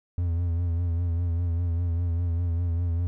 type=tone with vibrato; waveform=triangle; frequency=85.6 Hz; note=F2; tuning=34 cents flat; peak=-21 dBFS; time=0.18-3.07 s; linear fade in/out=0 ms; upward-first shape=sine; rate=5 Hz; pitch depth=51 cents each way; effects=none